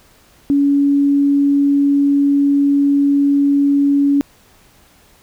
sine tone, 282.4 Hz, C#4, 32 cents sharp, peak -10 dBFS, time 0.5-4.21 s, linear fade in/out 0 ms, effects pink hiss -50 dBFS RMS until 5.22 s

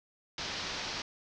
white low-pass noise, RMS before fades -38 dBFS, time 0.38-1.02 s, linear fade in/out 2 ms, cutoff 5700 Hz, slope 48 dB/octave, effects none

